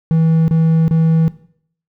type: tone bursts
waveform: triangle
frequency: 162 Hz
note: E3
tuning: 30 cents flat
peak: -8 dBFS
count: 3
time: 0.11-1.28 s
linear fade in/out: 0 ms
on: 370 ms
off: 30 ms
effects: noise-tail reverb RT60 0.6 s tail -17 dB re dry